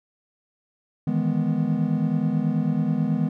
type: chord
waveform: triangle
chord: E major seventh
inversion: third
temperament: equal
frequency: 155.56 / 164.81 / 207.7 / 246.9 Hz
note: D#3 / E3 / G#3 / B3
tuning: 0 / 0 / 0 / 0 cents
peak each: -24 dBFS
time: 1.07-3.29 s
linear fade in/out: 5 ms
effects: none